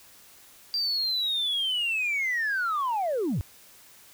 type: linear sweep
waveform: sine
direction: down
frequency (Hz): 4734 to 73.8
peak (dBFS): -23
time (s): 0.74-3.41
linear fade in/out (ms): 0
effects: tanh soft clip ceiling -22 dBFS + white hiss -53 dBFS RMS until 4.13 s